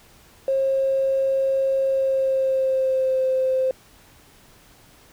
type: tone with pitch glide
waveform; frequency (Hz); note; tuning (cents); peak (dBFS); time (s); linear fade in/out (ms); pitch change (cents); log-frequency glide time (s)
triangle; 537 to 521.4; C5 to C5; +45 to -6; -14; 0.48-3.71; 2; -51; 1.85-3.25
effects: tanh soft clip ceiling -16 dBFS + pink hiss -52 dBFS RMS until 5.12 s